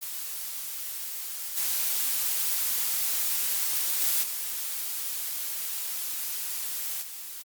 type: noise with level steps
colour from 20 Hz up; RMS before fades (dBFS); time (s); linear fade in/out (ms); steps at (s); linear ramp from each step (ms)
blue; -35 / -27 / -25 / -32 / -39; 0.01-7.43; 20; 1.56 / 4 / 4.22 / 7.01; 20
effects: Opus 48 kbps